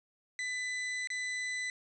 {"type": "tone with dropouts", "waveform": "40% pulse", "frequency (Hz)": 1999, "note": "B6", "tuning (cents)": 20, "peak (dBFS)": -33, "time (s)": [0.39, 1.7], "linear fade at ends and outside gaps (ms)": 1, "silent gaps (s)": [1.073, 1.102], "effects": ["resampled to 22050 Hz", "10-bit"]}